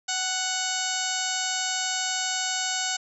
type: harmonic tone with a mistuned harmonic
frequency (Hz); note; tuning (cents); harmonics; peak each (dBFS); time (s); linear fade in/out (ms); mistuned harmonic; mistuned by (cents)
740; F#5; 0; 1 / 2 / 3 / 4 / 5 / 6 / 7 / 8 / 9 / 10; -34 / -33 / -38 / -34 / -36 / -35 / -38 / -35 / -36 / -32; 0.08-2.97; 10; 1; +28
effects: none